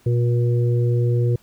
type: harmonic tone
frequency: 120 Hz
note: B2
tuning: 49 cents flat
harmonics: 1 / 3 / 4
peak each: -16 / -26 / -28 dBFS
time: 0.06-1.36 s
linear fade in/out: 5 ms
effects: pink hiss -56 dBFS RMS until 1.42 s

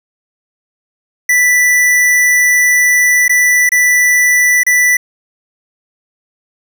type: tone with dropouts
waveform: square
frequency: 1975.5 Hz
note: B6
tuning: in tune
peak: -8 dBFS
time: 1.29-4.97 s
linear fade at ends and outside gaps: 5 ms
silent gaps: 3.281-3.294 / 3.692-3.718 / 4.634-4.665 s
effects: none

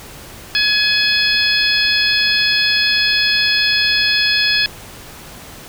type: harmonic tone with a mistuned harmonic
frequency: 844 Hz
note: G#5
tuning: 28 cents sharp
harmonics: 2 / 3 / 4 / 5 / 6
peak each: -19 / -19 / -19 / -19 / -19 dBFS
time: 0.55-4.66 s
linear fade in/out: 0 ms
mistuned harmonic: 5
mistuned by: +25 cents
effects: pink hiss -36 dBFS RMS until 5.68 s

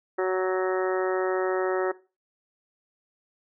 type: harmonic tone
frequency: 186.2 Hz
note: F#3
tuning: 11 cents sharp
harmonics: 2 / 3 / 4 / 5 / 6 / 7 / 8 / 9 / 10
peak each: -24 / -30 / -34 / -37 / -40 / -35 / -42 / -41 / -38 dBFS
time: 0.18-1.92 s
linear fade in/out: 10 ms
effects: noise-tail reverb RT60 0.3 s tail -18 dB re dry

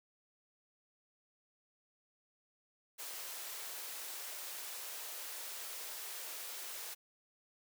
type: high-pass noise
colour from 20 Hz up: white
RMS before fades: -45 dBFS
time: 2.98-6.95 s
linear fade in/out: 20 ms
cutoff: 390 Hz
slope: 24 dB/octave
effects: none

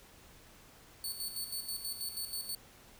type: tone with tremolo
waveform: 15% pulse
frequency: 4457 Hz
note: C#8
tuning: 9 cents sharp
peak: -29 dBFS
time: 1.04-2.55 s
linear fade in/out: 2 ms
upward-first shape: square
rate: 6.2 Hz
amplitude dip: 60%
effects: pink hiss -58 dBFS RMS until 2.99 s

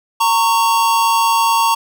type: tone pair together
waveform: square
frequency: 918 / 1109.2 Hz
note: A#5 / C#6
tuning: -27 / +1 cents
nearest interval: minor third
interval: 328 cents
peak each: -14 / -17 dBFS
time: 0.2-1.75 s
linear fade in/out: 10 ms
effects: none

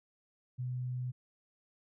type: tone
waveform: sine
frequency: 125.6 Hz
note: B2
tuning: 30 cents sharp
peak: -34 dBFS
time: 0.58-1.12 s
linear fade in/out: 20 ms
effects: none

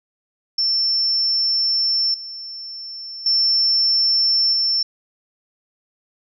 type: tone with level steps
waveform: sine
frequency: 5380 Hz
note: E8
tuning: 34 cents sharp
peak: -16 / -30 / -14 / -16 dBFS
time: 0.58-4.83 s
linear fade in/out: 5 ms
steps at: 2.14 / 3.26 / 4.53 s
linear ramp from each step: 2 ms
effects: none

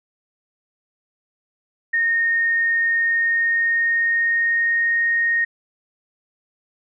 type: tone with pitch glide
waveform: sine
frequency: 1844 to 1857.9 Hz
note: A#6 to A#6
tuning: -19 to -6 cents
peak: -16 dBFS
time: 1.93-5.45 s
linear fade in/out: 10 ms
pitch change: +13 cents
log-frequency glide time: 2.91-5.04 s
effects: none

